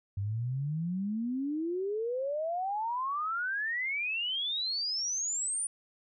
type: exponential sweep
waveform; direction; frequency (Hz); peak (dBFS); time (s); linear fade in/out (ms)
sine; up; 96.1 to 9500; -30; 0.17-5.67; 5
effects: none